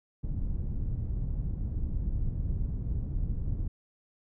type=low-pass noise; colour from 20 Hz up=pink; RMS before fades=-31 dBFS; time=0.23-3.68 s; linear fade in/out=5 ms; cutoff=120 Hz; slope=12 dB/octave; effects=none